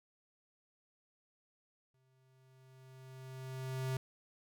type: tone with exponential growth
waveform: square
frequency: 130.81 Hz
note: C3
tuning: in tune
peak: -34 dBFS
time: 1.94-3.97 s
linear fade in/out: 2 ms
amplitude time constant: 440 ms
effects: none